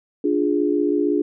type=chord; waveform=sine; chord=D diminished; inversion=none; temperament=equal; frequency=293.7 / 349.2 / 415.3 Hz; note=D4 / F4 / Ab4; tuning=0 / 0 / 0 cents; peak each=-20 / -22 / -22 dBFS; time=0.24-1.22 s; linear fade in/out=5 ms; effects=none